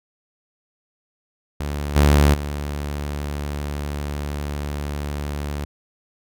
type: tone with level steps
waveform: sawtooth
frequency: 72.7 Hz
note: D2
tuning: 17 cents flat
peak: -20 / -8 / -21 dBFS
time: 1.6-5.65 s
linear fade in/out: 5 ms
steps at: 1.95 / 2.33 s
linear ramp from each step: 20 ms
effects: none